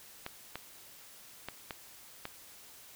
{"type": "clicks", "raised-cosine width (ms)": 0.3, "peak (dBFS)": -22, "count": 5, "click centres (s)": [0.264, 0.556, 1.486, 1.708, 2.254], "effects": ["white hiss -54 dBFS RMS until 2.95 s"]}